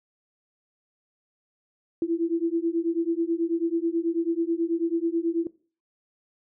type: beating tone pair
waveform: sine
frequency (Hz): 329.6 / 338.8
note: E4 / E4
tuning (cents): 0 / +48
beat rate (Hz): 9.2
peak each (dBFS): -26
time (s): 2.02-5.47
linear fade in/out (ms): 2
effects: noise-tail reverb RT60 0.4 s tail -20 dB re dry